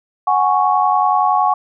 sine chord, F# suspended second, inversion none, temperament equal, 740 / 830.6 / 1108.7 Hz, F#5 / G#5 / C#6, 0 / 0 / 0 cents, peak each -16 dBFS, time 0.27-1.54 s, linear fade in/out 5 ms, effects none

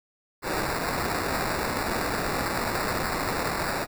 white noise with sample-and-hold, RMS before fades -28 dBFS, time 0.42-3.87 s, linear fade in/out 50 ms, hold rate 3150 Hz, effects none

